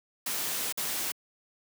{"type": "noise with dropouts", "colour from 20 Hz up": "white", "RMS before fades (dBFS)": -32, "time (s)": [0.26, 1.12], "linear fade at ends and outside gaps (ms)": 5, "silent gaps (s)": [0.725, 0.774], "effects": ["high-pass 150 Hz 12 dB/octave"]}